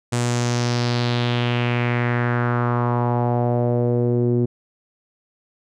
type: tone with low-pass filter sweep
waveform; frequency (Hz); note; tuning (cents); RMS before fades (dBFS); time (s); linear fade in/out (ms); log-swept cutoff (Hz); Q
sawtooth; 120.8; B2; -38; -20; 0.12-4.46; 10; 8400 to 330; 2.9
effects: none

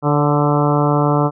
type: harmonic tone with a mistuned harmonic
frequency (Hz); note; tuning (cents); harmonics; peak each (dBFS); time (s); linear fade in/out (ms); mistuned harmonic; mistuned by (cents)
146.83; D3; 0; 1 / 2 / 3 / 4 / 5 / 6 / 7 / 8 / 9; -16 / -19 / -21 / -22 / -23 / -24 / -24 / -25 / -26; 0.02-1.31; 50; 4; -23
effects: none

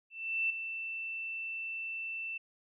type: tone with ADSR envelope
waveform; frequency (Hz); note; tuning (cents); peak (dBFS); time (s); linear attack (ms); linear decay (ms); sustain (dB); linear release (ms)
sine; 2670; E7; +22; -27; 0.1-2.38; 400; 5; -9; 9
effects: none

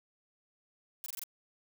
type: noise bursts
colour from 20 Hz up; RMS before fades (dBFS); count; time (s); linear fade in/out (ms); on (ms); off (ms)
blue; -40; 5; 1.04-1.237; 0; 21; 23
effects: none

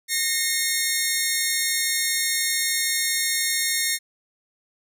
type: tone pair together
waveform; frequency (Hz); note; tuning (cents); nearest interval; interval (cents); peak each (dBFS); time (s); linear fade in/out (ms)
10% pulse; 1845 / 2147; A#6 / C7; -18 / +44; minor third; 262; -15; 0.08-3.99; 50
effects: none

